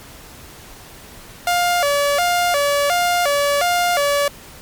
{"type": "tone with vibrato", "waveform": "sawtooth", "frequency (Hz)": 635, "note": "D#5", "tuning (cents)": 35, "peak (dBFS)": -11, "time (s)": [1.47, 4.28], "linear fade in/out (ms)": 2, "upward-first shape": "square", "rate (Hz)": 1.4, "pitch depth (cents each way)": 180, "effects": ["pink hiss -40 dBFS RMS until 4.61 s", "MP3 96 kbps"]}